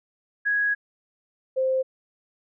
sine tone pair in turn, 1661.2 / 523.2 Hz, G#6 / C5, 0 / 0 cents, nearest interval octave + minor sixth, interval 2000 cents, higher first, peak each -20 dBFS, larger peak neither, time 0.45-0.75 / 1.56-1.83 s, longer first, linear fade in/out 20 ms, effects none

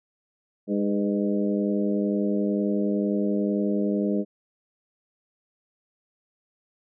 harmonic tone with a mistuned harmonic, 102.1 Hz, G#2, 29 cents flat, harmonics 2 / 3 / 4 / 5 / 6, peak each -24 / -28 / -30 / -32 / -34 dBFS, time 0.67-4.25 s, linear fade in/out 50 ms, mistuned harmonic 5, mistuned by -38 cents, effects none

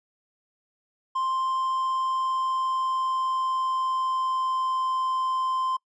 triangle tone with pitch glide, 1048 to 1040.2 Hz, C6 to C6, +2 to -10 cents, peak -22 dBFS, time 1.15-5.77 s, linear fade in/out 10 ms, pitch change -12 cents, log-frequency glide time 1.52-4.91 s, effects noise-tail reverb RT60 0.1 s tail -24 dB re dry + resampled to 22050 Hz

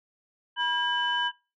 sine tone cluster, 969 / 1617 / 2999 Hz, B5 / G#6 / F#7, -33 / -47 / +23 cents, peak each -28 dBFS, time 0.56-1.32 s, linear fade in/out 50 ms, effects noise-tail reverb RT60 0.3 s tail -24 dB re dry + tanh soft clip ceiling -15 dBFS

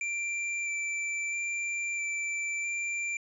square tone with vibrato, 2349 Hz, D7, in tune, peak -31 dBFS, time 0.01-3.17 s, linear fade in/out 2 ms, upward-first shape square, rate 0.76 Hz, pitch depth 9 cents each way, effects resampled to 22050 Hz

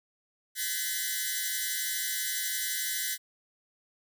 5% pulse tone cluster, 1527 / 1711 / 1906 / 2040 Hz, G6 / A6 / A#6 / C7, -46 / -49 / +38 / -44 cents, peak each -25 dBFS, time 0.55-3.18 s, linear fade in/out 50 ms, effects none

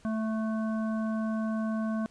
harmonic tone with a mistuned harmonic, 220 Hz, A3, in tune, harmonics 1 / 3 / 5 / 7, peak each -28 / -38 / -42 / -45 dBFS, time 0.05-2.06 s, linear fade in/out 0 ms, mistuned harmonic 7, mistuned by -27 cents, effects pink hiss -60 dBFS RMS until 2.1 s + resampled to 22050 Hz

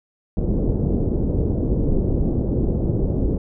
pink low-pass noise, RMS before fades -20 dBFS, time 0.37-3.38 s, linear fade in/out 2 ms, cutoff 450 Hz, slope 24 dB/octave, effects none

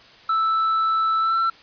triangle tone with pitch glide, 1318.5 to 1343.1 Hz, E6 to E6, 0 to +32 cents, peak -16 dBFS, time 0.29-1.5 s, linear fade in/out 5 ms, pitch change +32 cents, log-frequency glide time 1.2-1.37 s, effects white hiss -48 dBFS RMS until 1.62 s + resampled to 11025 Hz

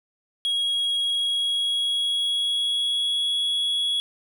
triangle tone with pitch glide, 3303 to 3353 Hz, G#7 to G#7, -10 to +16 cents, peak -20 dBFS, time 0.45-4 s, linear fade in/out 0 ms, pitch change +26 cents, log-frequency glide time 0.95-3.35 s, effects none

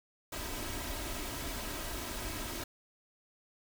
pink noise with comb filter, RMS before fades -39 dBFS, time 0.32-2.64 s, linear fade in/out 5 ms, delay 3.1 ms, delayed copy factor +0.55, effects none

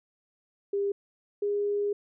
sine tone pair in turn, 400.8 / 409 Hz, G4 / G#4, +38 / -26 cents, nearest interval unison, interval 36 cents, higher second, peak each -25 dBFS, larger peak neither, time 0.73-0.92 / 1.42-1.93 s, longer second, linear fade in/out 5 ms, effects none

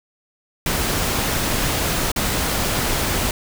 pink noise with dropouts, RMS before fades -21 dBFS, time 0.66-3.31 s, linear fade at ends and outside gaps 2 ms, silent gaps 2.117-2.161 s, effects none

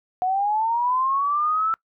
sine linear sweep, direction up, 725 to 1331 Hz, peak -19 dBFS, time 0.22-1.74 s, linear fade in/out 0 ms, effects noise-tail reverb RT60 0.1 s tail -23 dB re dry

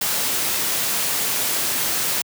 white noise, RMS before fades -22 dBFS, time 0.01-2.22 s, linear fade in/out 5 ms, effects high-pass 100 Hz 12 dB/octave

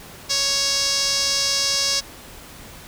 sawtooth tone with band-pass filter, 554.4 Hz, C#5, in tune, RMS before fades -21 dBFS, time 0.29-2.01 s, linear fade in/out 20 ms, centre 5400 Hz, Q 3.7, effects pink hiss -41 dBFS RMS until 2.87 s

